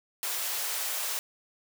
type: high-pass noise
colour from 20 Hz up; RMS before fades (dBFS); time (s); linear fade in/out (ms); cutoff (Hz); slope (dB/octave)
white; -32; 0.23-1.19; 0; 470; 24
effects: none